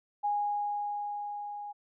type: tone with level ramp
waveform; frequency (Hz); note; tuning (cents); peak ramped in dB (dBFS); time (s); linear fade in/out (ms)
sine; 824; G#5; -14; -26 to -38; 0.23-1.73; 20
effects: none